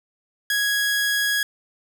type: tone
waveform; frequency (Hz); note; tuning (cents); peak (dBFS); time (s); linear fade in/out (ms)
sawtooth; 1661.2; G#6; 0; -16; 0.5-1.43; 2
effects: none